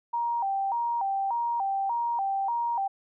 sine tone with vibrato, 859 Hz, A5, 42 cents flat, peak -25 dBFS, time 0.13-2.88 s, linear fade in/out 10 ms, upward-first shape square, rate 1.7 Hz, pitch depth 160 cents each way, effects none

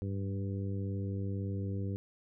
harmonic tone with a mistuned harmonic, 98 Hz, G2, in tune, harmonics 1 / 2 / 3 / 4 / 5, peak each -34 / -40 / -44 / -46 / -48 dBFS, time 0.02-1.96 s, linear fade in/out 0 ms, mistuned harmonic 1, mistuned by +28 cents, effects none

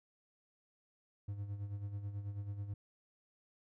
triangle tone with tremolo, 101.3 Hz, G#2, 43 cents flat, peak -35 dBFS, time 1.28-2.74 s, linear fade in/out 5 ms, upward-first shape sine, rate 9.2 Hz, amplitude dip 60%, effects none

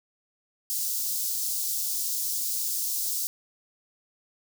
white high-pass noise, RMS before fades -29 dBFS, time 0.7-3.27 s, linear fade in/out 0 ms, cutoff 4800 Hz, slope 24 dB/octave, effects none

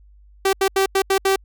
sawtooth tone bursts at uneven times, 387.1 Hz, G4, 22 cents flat, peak -11 dBFS, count 6, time 0.45-0.53 / 0.61-0.68 / 0.76-0.86 / 0.95-1.02 / 1.1-1.18 / 1.25-1.36 s, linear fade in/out 5 ms, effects added 50 Hz sine -46 dBFS peak until 1.44 s

